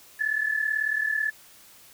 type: tone pair together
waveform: sine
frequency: 1721.8 / 1760 Hz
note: A6 / A6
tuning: -38 / 0 cents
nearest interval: unison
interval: 38 cents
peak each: -25 / -28 dBFS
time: 0.19-1.31 s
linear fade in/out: 20 ms
effects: white hiss -52 dBFS RMS until 1.93 s